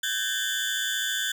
30% pulse tone cluster, 1531 / 1646 / 1794 / 3496 Hz, G6 / G#6 / A6 / A7, -41 / -16 / +33 / -12 cents, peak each -28 / -30 / -35 / -27 dBFS, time 0.03-1.32 s, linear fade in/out 5 ms, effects none

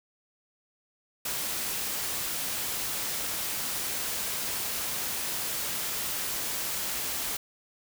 white noise, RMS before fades -32 dBFS, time 1.25-7.37 s, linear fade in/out 5 ms, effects none

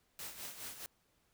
white noise with tremolo, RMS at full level -44 dBFS, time 0.19-0.86 s, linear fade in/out 0 ms, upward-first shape sine, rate 4.8 Hz, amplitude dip 65%, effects pink hiss -75 dBFS RMS until 1.33 s

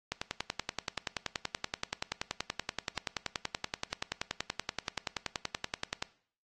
click train, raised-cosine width 0.2 ms, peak -15 dBFS, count 63, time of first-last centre 0.12-6.025 s, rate 10.5 Hz, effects noise-tail reverb RT60 0.5 s tail -19 dB re dry + AAC 32 kbps

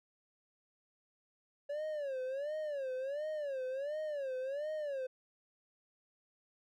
triangle tone with vibrato, 564 Hz, C#5, 30 cents sharp, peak -34 dBFS, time 1.69-5.07 s, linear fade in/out 10 ms, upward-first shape sine, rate 1.4 Hz, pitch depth 170 cents each way, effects none

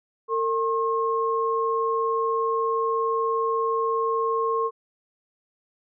sine tone pair together, 454.2 / 1075 Hz, A#4 / C6, -45 / +47 cents, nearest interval octave + minor third, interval 1492 cents, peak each -24 dBFS, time 0.28-4.71 s, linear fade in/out 50 ms, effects none

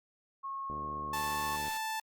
sine tone with pitch glide, 1089 to 1095.9 Hz, C#6 to C#6, -31 to -20 cents, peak -36 dBFS, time 0.43-1.57 s, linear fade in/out 20 ms, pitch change +11 cents, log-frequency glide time 1.07-1.27 s
click train, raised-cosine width 2 ms, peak -32 dBFS, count 74, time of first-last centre 0.7-1.681 s, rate 74.4 Hz
sawtooth tone, 880 Hz, A5, in tune, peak -30 dBFS, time 1.13-2 s, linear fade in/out 5 ms
white noise, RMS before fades -46 dBFS, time 1.13-1.78 s, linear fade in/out 10 ms
effects Opus 48 kbps

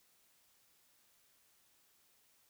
silence, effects white hiss -71 dBFS RMS until 2.49 s

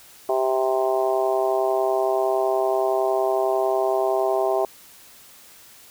harmonic tone, 130.81 Hz, C3, in tune, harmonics 3 / 4 / 5 / 6 / 7 / 8, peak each -23 / -33 / -22 / -27 / -32 / -32 dBFS, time 0.29-4.65 s, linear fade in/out 2 ms, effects white hiss -48 dBFS RMS until 5.9 s

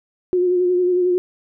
sine tone with vibrato, 360 Hz, F#4, 47 cents flat, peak -14 dBFS, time 0.33-1.18 s, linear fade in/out 0 ms, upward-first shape sine, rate 11 Hz, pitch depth 30 cents each way, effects none

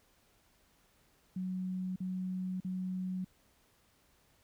sine tone bursts, 185 Hz, F#3, in tune, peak -34 dBFS, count 3, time 1.36-3.246 s, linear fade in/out 5 ms, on 600 ms, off 43 ms, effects pink hiss -69 dBFS RMS until 4.43 s

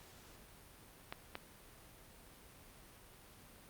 clicks, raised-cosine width 0.3 ms, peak -25 dBFS, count 2, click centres 1.125 / 1.354 s, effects pink hiss -59 dBFS RMS until 3.69 s + Opus 48 kbps

